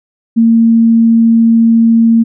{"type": "tone", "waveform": "sine", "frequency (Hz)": 228.5, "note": "A#3", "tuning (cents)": -34, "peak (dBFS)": -4, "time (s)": [0.36, 2.24], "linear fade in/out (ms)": 20, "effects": []}